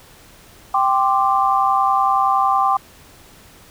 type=chord; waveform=sine; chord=G suspended fourth; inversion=none; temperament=just; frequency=784 / 1045.3 / 1176 Hz; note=G5 / C6 / D6; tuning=0 / -2 / +2 cents; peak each=-17 / -19 / -18 dBFS; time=0.74-2.77 s; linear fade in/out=5 ms; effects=pink hiss -46 dBFS RMS until 3.7 s